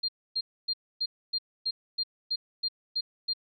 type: tone bursts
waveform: sine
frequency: 4200 Hz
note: C8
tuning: 6 cents sharp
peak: -26 dBFS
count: 11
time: 0.03-3.335 s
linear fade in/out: 10 ms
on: 55 ms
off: 270 ms
effects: none